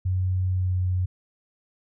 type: tone with pitch glide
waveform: sine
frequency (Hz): 92.5 to 91.44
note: F#2 to F#2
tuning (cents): 0 to -20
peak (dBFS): -21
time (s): 0.05-1.06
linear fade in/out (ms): 10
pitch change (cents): -20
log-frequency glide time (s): 0.5-0.78
effects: none